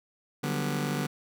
sawtooth chord, G major seventh, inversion second, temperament just, 147 / 183.75 / 196 / 245 Hz, D3 / F#3 / G3 / B3, +2 / -12 / 0 / -14 cents, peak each -27 / -33 / -31 / -30 dBFS, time 0.43-1.07 s, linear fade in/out 10 ms, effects none

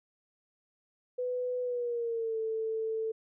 sine tone with pitch glide, 497.9 to 443.6 Hz, B4 to A4, +14 to +14 cents, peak -30 dBFS, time 1.18-3.12 s, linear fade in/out 10 ms, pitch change -200 cents, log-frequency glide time 1.62-2.38 s, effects none

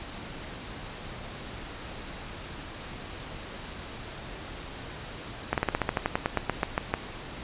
slowing click train, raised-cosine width 0.5 ms, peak -9 dBFS, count 16, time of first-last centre 5.53-6.939 s, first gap 48 ms, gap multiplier 1.09, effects pink hiss -40 dBFS RMS until 7.43 s + resampled to 8000 Hz

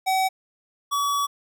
square tone pair in turn, 759 / 1137.2 Hz, F#5 / C#6, +44 / +44 cents, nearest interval perfect fifth, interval 700 cents, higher second, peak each -20 / -22 dBFS, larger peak first, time 0.06-0.29 / 0.91-1.27 s, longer second, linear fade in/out 20 ms, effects none

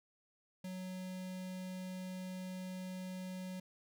square tone with notch filter, 185 Hz, F#3, in tune, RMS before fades -44 dBFS, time 0.64-3.6 s, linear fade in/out 5 ms, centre 1200 Hz, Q 1.7, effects none

